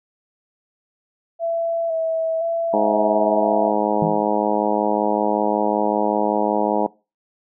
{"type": "tone with vibrato", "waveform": "sine", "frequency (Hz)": 659.3, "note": "E5", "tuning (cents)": 0, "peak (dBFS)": -19, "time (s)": [1.39, 3.73], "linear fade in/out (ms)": 50, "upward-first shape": "square", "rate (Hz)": 0.98, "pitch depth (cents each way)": 24}
{"type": "harmonic tone", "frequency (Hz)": 105.3, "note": "G#2", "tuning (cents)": 24, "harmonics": [2, 3, 4, 5, 6, 7, 8, 9], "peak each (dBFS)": [-25, -25, -25, -25, -25, -25, -25, -25], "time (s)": [2.73, 6.87], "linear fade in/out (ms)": 10}
{"type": "tone with exponential decay", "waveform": "sine", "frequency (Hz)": 165.3, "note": "E3", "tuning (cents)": 5, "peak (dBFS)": -17, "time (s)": [4.02, 4.33], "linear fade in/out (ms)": 2, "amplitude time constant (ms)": 67}
{"effects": ["noise-tail reverb RT60 0.3 s tail -22 dB re dry"]}